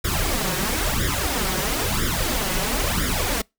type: noise with flanger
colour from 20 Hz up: pink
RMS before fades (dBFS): -23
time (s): 0.04-3.42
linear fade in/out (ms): 10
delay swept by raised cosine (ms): 0.56 to 5.46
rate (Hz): 1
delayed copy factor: +0.9
effects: noise-tail reverb RT60 0.2 s tail -26 dB re dry